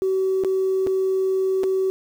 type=tone with dropouts; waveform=sine; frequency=380 Hz; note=F#4; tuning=46 cents sharp; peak=-17 dBFS; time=0.02-1.9 s; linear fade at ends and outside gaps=0 ms; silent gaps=0.437-0.447 / 0.866-0.871 / 1.634-1.639 s; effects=tanh soft clip ceiling -14 dBFS + 8-bit